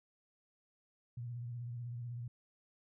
sine tone with vibrato, 120 Hz, B2, 49 cents flat, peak -40 dBFS, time 1.17-2.28 s, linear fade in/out 5 ms, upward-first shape sine, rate 16 Hz, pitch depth 51 cents each way, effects none

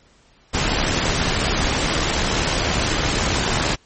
pink noise with amplitude modulation, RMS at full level -18 dBFS, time 0.53-3.76 s, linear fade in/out 20 ms, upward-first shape sine, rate 74.7 Hz, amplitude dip 40%, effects pink hiss -55 dBFS RMS until 3.85 s + MP3 32 kbps

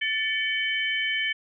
sine tone cluster, 1763 / 2259 / 3054 Hz, A6 / C#7 / G7, +3 / +32 / -46 cents, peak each -28 / -28 / -29 dBFS, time 0.01-1.33 s, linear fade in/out 10 ms, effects none

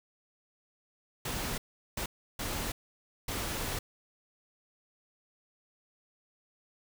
pink noise bursts at uneven times, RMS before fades -35 dBFS, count 4, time 1.25-1.58 / 1.97-2.06 / 2.39-2.72 / 3.28-3.79 s, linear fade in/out 5 ms, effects none

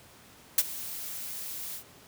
blue noise with ADSR envelope, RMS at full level -19 dBFS, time 0.58-1.84 s, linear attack 4 ms, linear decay 37 ms, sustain -19 dB, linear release 94 ms, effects pink hiss -54 dBFS RMS until 2.07 s + high-pass 80 Hz 12 dB/octave

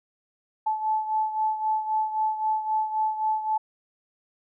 sine beating tone pair, 867 / 870.8 Hz, A5 / A5, -26 / -18 cents, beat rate 3.8 Hz, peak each -24 / -30 dBFS, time 0.66-3.58 s, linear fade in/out 10 ms, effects none

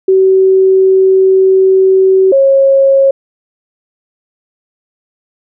sine tone pair in turn, 380.3 / 544 Hz, F#4 / C#5, +48 / -33 cents, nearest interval tritone, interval 619 cents, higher second, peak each -4 dBFS, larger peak neither, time 0.08-2.32 / 2.32-3.11 s, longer first, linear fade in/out 5 ms, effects none

